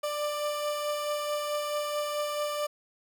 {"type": "beating tone pair", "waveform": "30% pulse", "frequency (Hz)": [591, 595.6], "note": ["D5", "D5"], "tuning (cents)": [11, 24], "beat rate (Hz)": 4.6, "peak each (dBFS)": [-27, -36], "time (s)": [0.03, 2.67], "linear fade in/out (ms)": 10, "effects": []}